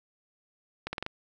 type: accelerating click train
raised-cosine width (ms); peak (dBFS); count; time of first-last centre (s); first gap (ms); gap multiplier
0.3; -17; 5; 0.87-1.064; 60; 0.86
effects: none